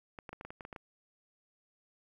clicks, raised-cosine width 0.5 ms, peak -29 dBFS, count 10, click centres 0.188 / 0.292 / 0.33 / 0.411 / 0.45 / 0.505 / 0.608 / 0.651 / 0.728 / 0.762 s, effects 11-bit

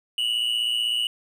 triangle tone pair together, 2844 / 2960 Hz, F7 / F#7, +31 / 0 cents, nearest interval minor second, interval 69 cents, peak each -25 / -22 dBFS, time 0.18-1.07 s, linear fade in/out 2 ms, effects none

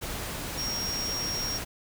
sine tone in noise, 5588 Hz, F8, in tune, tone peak -30 dBFS, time 0.57-1.59 s, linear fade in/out 20 ms, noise pink, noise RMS -35 dBFS, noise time 0.01-1.65 s, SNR +2 dB, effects none

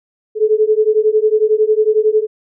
sine beating tone pair, 425.9 / 436.9 Hz, G#4 / A4, +44 / -12 cents, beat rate 11 Hz, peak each -13 dBFS, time 0.35-2.27 s, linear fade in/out 50 ms, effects none

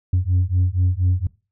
sine beating tone pair, 88.9 / 93.1 Hz, F2 / F#2, +31 / +11 cents, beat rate 4.2 Hz, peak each -17 dBFS, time 0.13-1.27 s, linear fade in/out 5 ms, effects noise-tail reverb RT60 0.3 s tail -22 dB re dry + tanh soft clip ceiling -12 dBFS

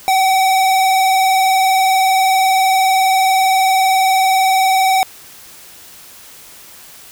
square tone with vibrato, 762 Hz, G5, 49 cents flat, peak -11 dBFS, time 0.08-5.03 s, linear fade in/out 0 ms, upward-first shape triangle, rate 20 Hz, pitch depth 48 cents each way, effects white hiss -39 dBFS RMS until 7.11 s

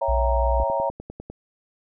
sine chord, C# diminished seventh, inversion none, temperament equal, 554.4 / 659.3 / 784 / 932.3 Hz, C#5 / E5 / G5 / Bb5, 0 / 0 / 0 / 0 cents, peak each -25 / -27 / -31 / -25 dBFS, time 0.01-0.9 s, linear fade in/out 10 ms
sine tone, 60 Hz, B1, 49 cents flat, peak -20 dBFS, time 0.08-0.64 s, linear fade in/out 10 ms
click train, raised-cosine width 2 ms, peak -22 dBFS, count 8, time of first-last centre 0.6-1.3 s, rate 10 Hz
effects none

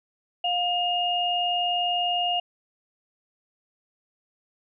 sine tone pair together, 709.4 / 2840 Hz, F5 / F7, +27 / +28 cents, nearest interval 2 octaves, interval 2401 cents, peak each -25 dBFS, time 0.44-2.4 s, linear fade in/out 5 ms, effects none

